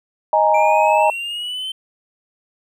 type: chord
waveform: sine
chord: D# suspended fourth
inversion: none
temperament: equal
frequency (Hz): 622.3 / 830.6 / 932.3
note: D#5 / G#5 / A#5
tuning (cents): 0 / 0 / 0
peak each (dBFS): -16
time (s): 0.33-1.1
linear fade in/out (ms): 2
type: linear sweep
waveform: triangle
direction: up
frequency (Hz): 2349 to 3100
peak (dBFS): -22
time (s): 0.54-1.72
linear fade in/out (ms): 5
effects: none